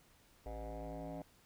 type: tone with frequency modulation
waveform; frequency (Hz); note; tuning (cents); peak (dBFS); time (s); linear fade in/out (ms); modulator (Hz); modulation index
sine; 277.2; C#4; 0; -40; 0.46-1.22; 2; 111; 4.3
effects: tanh soft clip ceiling -40 dBFS + pink hiss -67 dBFS RMS until 1.45 s